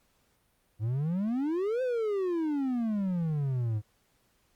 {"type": "exponential two-way sweep", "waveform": "triangle", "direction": "up then down", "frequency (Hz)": [102.7, 523.3, 102.7], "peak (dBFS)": -25, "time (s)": [0.79, 3.82], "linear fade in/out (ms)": 50, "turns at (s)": 1.82, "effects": ["pink hiss -70 dBFS RMS until 4.55 s", "Opus 48 kbps"]}